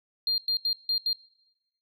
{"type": "tone bursts at uneven times", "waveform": "sine", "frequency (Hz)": 4200, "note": "C8", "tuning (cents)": 6, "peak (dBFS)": -22, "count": 5, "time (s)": [[0.27, 0.38], [0.48, 0.57], [0.65, 0.73], [0.89, 0.98], [1.06, 1.13]], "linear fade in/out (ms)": 2, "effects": ["noise-tail reverb RT60 0.9 s tail -22 dB re dry", "tanh soft clip ceiling -20 dBFS"]}